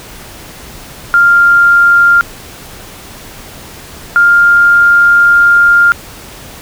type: tone pair in turn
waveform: sine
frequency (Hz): 1396.9 / 1402.1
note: F6 / F6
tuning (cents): 0 / +6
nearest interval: unison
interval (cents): 6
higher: second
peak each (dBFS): -3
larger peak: neither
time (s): 1.14-2.21 / 4.16-5.92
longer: second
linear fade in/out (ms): 0
effects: pink hiss -31 dBFS RMS until 6.61 s